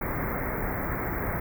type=band-stop noise; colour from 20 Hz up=pink; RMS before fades=-30 dBFS; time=0.01-1.4 s; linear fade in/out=5 ms; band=2200 to 14000 Hz; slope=96 dB/octave; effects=none